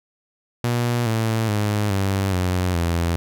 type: tone with pitch steps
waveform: sawtooth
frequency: 120 / 111.96 / 104.47 / 97.47 / 90.94 / 84.85 Hz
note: B2 / A2 / G#2 / G2 / F#2 / F2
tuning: -49 / +31 / +11 / -9 / -29 / -49 cents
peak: -15 dBFS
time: 0.64-3.16 s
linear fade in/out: 0 ms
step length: 420 ms
effects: none